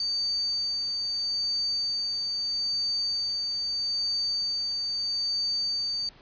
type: tone with tremolo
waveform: sine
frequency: 4601 Hz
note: D8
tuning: 36 cents flat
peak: -24 dBFS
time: 0-6.09 s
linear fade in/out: 2 ms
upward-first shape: sine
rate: 0.78 Hz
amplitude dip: 25%
effects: pink hiss -54 dBFS RMS until 6.21 s + resampled to 11025 Hz